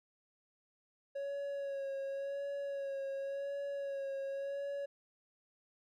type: tone with vibrato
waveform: triangle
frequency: 554.4 Hz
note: C#5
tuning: in tune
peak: -35 dBFS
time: 1.15-4.86 s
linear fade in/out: 10 ms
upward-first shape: sine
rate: 0.91 Hz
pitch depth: 28 cents each way
effects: none